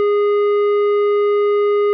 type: tone with tanh clipping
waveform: sine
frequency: 411.6 Hz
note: G#4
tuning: 16 cents flat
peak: -14 dBFS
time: 0-1.93 s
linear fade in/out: 0 ms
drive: 10 dB
effects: none